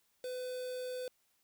triangle tone with quantisation, 504 Hz, B4, 35 cents sharp, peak -36 dBFS, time 0.24-1.08 s, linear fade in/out 2 ms, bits 8, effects white hiss -75 dBFS RMS until 1.43 s

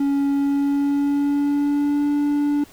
triangle tone with pitch glide, 280 to 290.4 Hz, C#4 to D4, +18 to -19 cents, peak -15 dBFS, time 0-2.64 s, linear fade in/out 5 ms, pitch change +63 cents, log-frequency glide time 0.33-2.1 s, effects pink hiss -48 dBFS RMS until 2.72 s

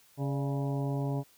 harmonic tone with a mistuned harmonic, 138.59 Hz, C#3, in tune, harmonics 1 / 2 / 3 / 4 / 5 / 6 / 7, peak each -30 / -36 / -40 / -42 / -44 / -46 / -47 dBFS, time 0.17-1.24 s, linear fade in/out 50 ms, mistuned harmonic 4, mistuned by +84 cents, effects white hiss -62 dBFS RMS until 1.37 s

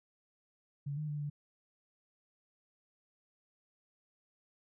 sine tone with pitch steps, 142.3 / 152.2 / 147.8 / 146.2 Hz, C#3 / D#3 / D3 / D3, +46 / -38 / +11 / -7 cents, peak -35 dBFS, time 0.86-1.3 s, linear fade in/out 10 ms, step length 110 ms, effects none

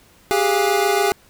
square tone cluster, 390.2 / 417.3 / 700 / 816 / 1473 Hz, G4 / G#4 / F5 / G#5 / F#6, -8 / +8 / +4 / -31 / -8 cents, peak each -21 / -22 / -24 / -23 / -28 dBFS, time 0.31-1.12 s, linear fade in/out 0 ms, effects pink hiss -52 dBFS RMS until 1.29 s

